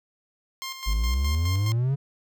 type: tone with tremolo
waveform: 10% pulse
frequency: 1059 Hz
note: C6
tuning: 21 cents sharp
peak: -23 dBFS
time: 0.62-1.72 s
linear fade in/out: 0 ms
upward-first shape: square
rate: 4.8 Hz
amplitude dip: 55%
type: exponential sweep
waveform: triangle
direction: up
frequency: 48.88 to 142 Hz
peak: -19 dBFS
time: 0.86-1.96 s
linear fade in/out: 20 ms
effects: none